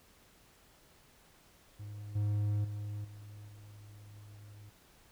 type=tone with level steps; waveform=triangle; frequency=103.83 Hz; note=G#2; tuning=in tune; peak=-40 / -27 / -35 / -45 / -48 dBFS; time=1.79-4.7 s; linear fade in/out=10 ms; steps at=2.15 / 2.64 / 3.04 / 3.47 s; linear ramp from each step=10 ms; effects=pink hiss -63 dBFS RMS until 5.11 s